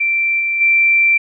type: tone with level steps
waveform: sine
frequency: 2349 Hz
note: D7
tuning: in tune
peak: -13 / -15 / -9 dBFS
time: 0-1.18 s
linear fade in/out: 10 ms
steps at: 0.39 / 0.6 s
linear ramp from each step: 20 ms
effects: none